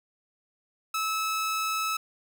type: tone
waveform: sawtooth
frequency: 1300 Hz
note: E6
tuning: 24 cents flat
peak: -23 dBFS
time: 0.94-1.97 s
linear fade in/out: 5 ms
effects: 9-bit